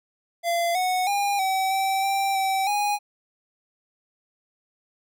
square tone with pitch steps, 684 / 737 / 808 / 764 / 773 / 784 / 771 / 824 Hz, F5 / F#5 / G#5 / G5 / G5 / G5 / G5 / G#5, -36 / -7 / -48 / -45 / -24 / 0 / -29 / -14 cents, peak -22 dBFS, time 0.43-2.99 s, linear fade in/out 50 ms, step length 320 ms, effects none

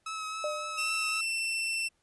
sawtooth tone with vibrato, 1288 Hz, E6, 41 cents flat, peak -31 dBFS, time 0.06-1.21 s, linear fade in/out 5 ms, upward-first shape triangle, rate 3.7 Hz, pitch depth 22 cents each way
sine tone with exponential decay, 600 Hz, D5, 37 cents sharp, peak -28 dBFS, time 0.44-1 s, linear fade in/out 2 ms, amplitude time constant 120 ms
sawtooth tone, 2686 Hz, E7, 32 cents sharp, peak -26 dBFS, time 0.77-1.89 s, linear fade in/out 20 ms
effects pink hiss -73 dBFS RMS until 2.02 s + resampled to 24000 Hz

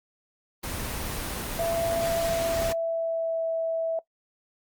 pink noise, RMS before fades -32 dBFS, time 0.63-2.73 s, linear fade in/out 10 ms
sine tone with pitch glide, 670 to 655.1 Hz, E5 to E5, +28 to -11 cents, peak -24 dBFS, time 1.59-3.99 s, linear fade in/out 2 ms, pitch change -39 cents, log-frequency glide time 2.1-3.45 s
effects noise-tail reverb RT60 0.1 s tail -19 dB re dry + Opus 24 kbps

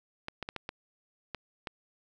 clicks, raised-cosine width 0.3 ms, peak -20 dBFS, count 7, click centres 0.284 / 0.427 / 0.489 / 0.563 / 0.691 / 1.347 / 1.672 s, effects none

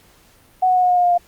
sine tone with pitch steps, 742 / 736 / 730.1 / 724.2 / 718.4 / 712.6 / 706.9 / 701.2 Hz, F#5 / F#5 / F#5 / F#5 / F5 / F5 / F5 / F5, +5 / -9 / -23 / -37 / +49 / +35 / +21 / +7 cents, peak -12 dBFS, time 0.62-1.18 s, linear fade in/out 10 ms, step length 70 ms, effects pink hiss -52 dBFS RMS until 1.27 s + Opus 48 kbps

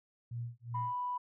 sine tone with tremolo, 118.5 Hz, A#2, 29 cents sharp, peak -35 dBFS, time 0.31-0.98 s, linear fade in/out 5 ms, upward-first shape sine, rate 2.7 Hz, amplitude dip 100%
sine tone, 987.8 Hz, B5, in tune, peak -33 dBFS, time 0.74-1.18 s, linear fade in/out 10 ms
effects tanh soft clip ceiling -24 dBFS

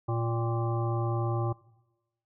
harmonic tone with a mistuned harmonic, 116.4 Hz, A#2, 2 cents flat, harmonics 1 / 3 / 5 / 7 / 9 / 10, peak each -28 / -34 / -39 / -37 / -41 / -41 dBFS, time 0.08-1.53 s, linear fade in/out 10 ms, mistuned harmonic 7, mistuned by -47 cents, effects noise-tail reverb RT60 1.0 s tail -21 dB re dry

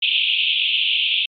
white band-pass noise, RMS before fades -19 dBFS, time 0.02-1.26 s, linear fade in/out 10 ms, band 2500 to 3500 Hz, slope 96 dB/octave, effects MP3 96 kbps

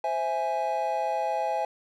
triangle chord, C augmented, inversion none, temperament equal, 523.3 / 659.3 / 830.6 Hz, C5 / E5 / G#5, 0 / 0 / 0 cents, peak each -31 / -28 / -26 dBFS, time 0.04-1.65 s, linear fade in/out 2 ms, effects none

